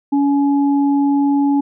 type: tone pair together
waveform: sine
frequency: 282 / 845 Hz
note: C#4 / G#5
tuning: +30 / +30 cents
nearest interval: octave + perfect fifth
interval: 1900 cents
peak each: -12 / -23 dBFS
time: 0.12-1.61 s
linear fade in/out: 10 ms
effects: none